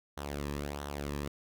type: tone with flanger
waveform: sawtooth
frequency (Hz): 72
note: D2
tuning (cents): -34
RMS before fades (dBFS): -38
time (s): 0.17-1.28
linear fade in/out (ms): 5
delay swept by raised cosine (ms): 0.41 to 1.41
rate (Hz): 1.5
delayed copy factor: -0.65
effects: none